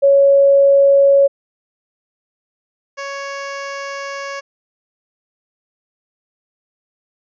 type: tone pair in turn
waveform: sine / 15% pulse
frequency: 556 / 556 Hz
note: C#5 / C#5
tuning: +5 / +5 cents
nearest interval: unison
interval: 0 cents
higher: neither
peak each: -7 / -18 dBFS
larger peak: first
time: 0.02-1.28 / 2.97-4.41 s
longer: second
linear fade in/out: 20 ms
effects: resampled to 16000 Hz